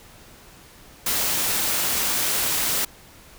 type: noise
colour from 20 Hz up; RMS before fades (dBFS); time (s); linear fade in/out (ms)
white; -23; 1.06-2.85; 5
effects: pink hiss -48 dBFS RMS until 3.38 s